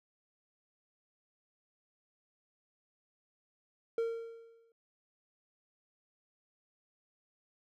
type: tone with exponential decay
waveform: triangle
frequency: 459 Hz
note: A#4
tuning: 27 cents flat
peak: -26 dBFS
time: 3.98-4.72 s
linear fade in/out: 2 ms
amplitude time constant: 160 ms
effects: none